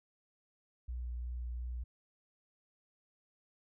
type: tone with vibrato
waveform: sine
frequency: 60.6 Hz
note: B1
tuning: 32 cents flat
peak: -37 dBFS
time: 0.88-1.84 s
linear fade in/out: 10 ms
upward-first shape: sine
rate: 2.8 Hz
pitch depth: 15 cents each way
effects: none